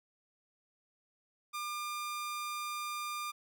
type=tone; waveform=sawtooth; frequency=1200 Hz; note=D6; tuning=37 cents sharp; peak=-33 dBFS; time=1.53-3.32 s; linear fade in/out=20 ms; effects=none